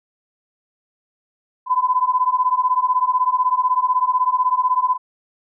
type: beating tone pair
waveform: sine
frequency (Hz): 1001 / 1017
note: B5 / C6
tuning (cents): +23 / -50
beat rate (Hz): 16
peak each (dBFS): -18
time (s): 1.66-4.98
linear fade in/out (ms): 50
effects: none